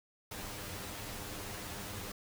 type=noise with comb filter; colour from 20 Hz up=pink; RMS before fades=-43 dBFS; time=0.31-2.12 s; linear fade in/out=5 ms; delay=9.9 ms; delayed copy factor=+0.6; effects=none